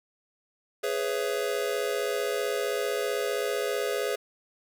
square chord, C# minor seventh, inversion second, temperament just, 415.8 / 498.9 / 554.4 / 665.2 Hz, G#4 / B4 / C#5 / E5, +2 / +17 / 0 / +16 cents, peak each -31 / -33 / -34 / -37 dBFS, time 0.83-4.16 s, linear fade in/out 10 ms, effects none

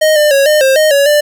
square tone with pitch steps, 622 / 599 / 552 / 607 / 532 / 619 / 562 / 592 Hz, D#5 / D5 / C#5 / D#5 / C5 / D#5 / C#5 / D5, -1 / +34 / -7 / -43 / +29 / -9 / +24 / +14 cents, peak -7 dBFS, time 0.01-1.21 s, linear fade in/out 10 ms, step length 150 ms, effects none

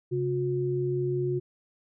sine tone pair together, 135.07 / 360.6 Hz, C#3 / F#4, -45 / -45 cents, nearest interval octave + perfect fourth, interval 1700 cents, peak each -29 / -27 dBFS, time 0.11-1.4 s, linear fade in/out 20 ms, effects none

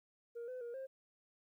sine tone with pitch steps, 470.1 / 507 / 473.7 / 531 Hz, A#4 / B4 / A#4 / C5, +15 / +45 / +28 / +25 cents, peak -40 dBFS, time 0.35-0.87 s, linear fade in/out 20 ms, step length 130 ms, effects tanh soft clip ceiling -41 dBFS + 13-bit

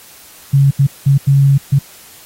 sine tone bursts at uneven times, 138.59 Hz, C#3, in tune, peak -6 dBFS, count 5, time 0.53-0.71 / 0.79-0.87 / 1.06-1.18 / 1.27-1.58 / 1.72-1.79 s, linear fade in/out 10 ms, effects white hiss -40 dBFS RMS until 2.25 s + AAC 48 kbps

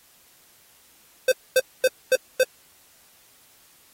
square tone bursts, 516 Hz, C5, 24 cents flat, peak -15 dBFS, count 5, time 1.28-2.435 s, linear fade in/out 5 ms, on 39 ms, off 240 ms, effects white hiss -56 dBFS RMS until 3.93 s + AAC 48 kbps

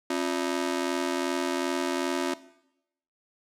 sawtooth ring-modulated tone, 311.9 Hz, D#4, 4 cents sharp, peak -19 dBFS, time 0.1-2.34 s, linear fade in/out 5 ms, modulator 41.3 Hz, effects noise-tail reverb RT60 0.8 s tail -17 dB re dry + low-pass 10000 Hz 12 dB/octave

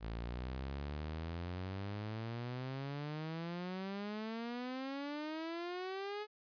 sawtooth exponential sweep, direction up, 54.2 to 426.9 Hz, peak -36 dBFS, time 0-6.27 s, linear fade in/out 50 ms, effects resampled to 11025 Hz

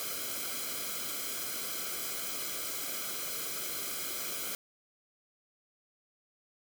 white noise with comb filter, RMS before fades -37 dBFS, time 0-4.55 s, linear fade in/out 0 ms, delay 1.1 ms, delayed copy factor -0.8, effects none

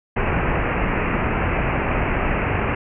pink low-pass noise, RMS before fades -21 dBFS, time 0.16-2.75 s, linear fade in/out 5 ms, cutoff 2700 Hz, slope 96 dB/octave, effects none

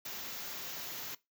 white band-stop noise, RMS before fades -42 dBFS, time 0.05-1.15 s, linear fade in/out 5 ms, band 7200 to 12000 Hz, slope 96 dB/octave, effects noise-tail reverb RT60 0.2 s tail -20 dB re dry + high-pass 100 Hz 12 dB/octave

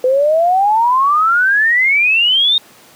sine exponential sweep, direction up, 500 to 3729 Hz, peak -9 dBFS, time 0.04-2.58 s, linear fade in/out 2 ms, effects pink hiss -43 dBFS RMS until 2.95 s + high-pass 200 Hz 12 dB/octave

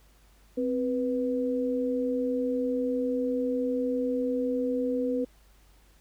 sine tone pair together, 260 / 492.1 Hz, C4 / B4, -11 / -6 cents, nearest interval major seventh, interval 1105 cents, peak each -28 dBFS, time 0.57-5.25 s, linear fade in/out 10 ms, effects added 50 Hz sine -57 dBFS peak until 6 s + pink hiss -63 dBFS RMS until 6 s

